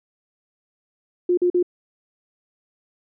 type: tone bursts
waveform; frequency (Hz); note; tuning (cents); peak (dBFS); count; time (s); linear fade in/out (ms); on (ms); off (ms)
sine; 355.7; F4; +32; -15; 3; 1.29-1.628; 5; 84; 43
effects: none